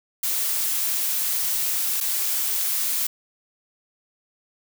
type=noise with dropouts; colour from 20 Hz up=blue; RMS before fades=-24 dBFS; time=0.23-3.07 s; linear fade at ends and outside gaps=5 ms; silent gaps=2.004-2.009 s; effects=none